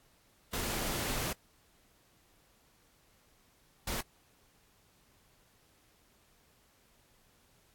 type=noise bursts at uneven times; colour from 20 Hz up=pink; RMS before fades=-35 dBFS; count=2; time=0.53-1.33 / 3.87-4.01 s; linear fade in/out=5 ms; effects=pink hiss -67 dBFS RMS until 7.74 s + AAC 64 kbps